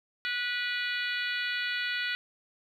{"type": "harmonic tone", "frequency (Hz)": 489, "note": "B4", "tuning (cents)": -17, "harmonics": [3, 4, 5, 6, 7, 8, 9], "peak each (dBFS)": [-33, -35, -37, -39, -40, -41, -42], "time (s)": [0.25, 2.15], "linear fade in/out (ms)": 0, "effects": ["10-bit"]}